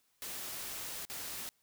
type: noise with dropouts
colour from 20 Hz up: white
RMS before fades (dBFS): -42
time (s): 0.22-1.49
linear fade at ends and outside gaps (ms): 0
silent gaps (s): 1.051-1.099
effects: white hiss -74 dBFS RMS until 1.62 s